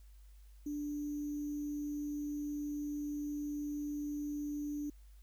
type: tone with sample-and-hold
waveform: sine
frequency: 293.7 Hz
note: D4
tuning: in tune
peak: -36 dBFS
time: 0.66-4.9 s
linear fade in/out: 5 ms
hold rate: 6300 Hz
effects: added 50 Hz sine -54 dBFS peak until 5.22 s + white hiss -72 dBFS RMS until 5.22 s